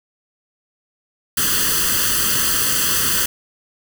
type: noise with comb filter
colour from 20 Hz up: white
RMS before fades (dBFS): -18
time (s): 1.37-3.26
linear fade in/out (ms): 5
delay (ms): 0.65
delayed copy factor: +0.9
effects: none